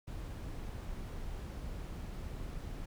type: noise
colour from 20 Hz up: brown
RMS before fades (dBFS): -42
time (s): 0.07-2.86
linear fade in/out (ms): 10
effects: none